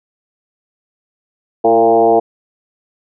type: tone with frequency modulation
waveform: sine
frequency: 571 Hz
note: D5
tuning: 49 cents flat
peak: -7 dBFS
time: 1.64-2.2 s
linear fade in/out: 10 ms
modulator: 116 Hz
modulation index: 2
effects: none